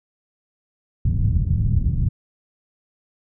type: low-pass noise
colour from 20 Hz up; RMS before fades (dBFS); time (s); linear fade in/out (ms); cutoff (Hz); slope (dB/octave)
white; -19; 1.05-2.09; 5; 130; 24
effects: none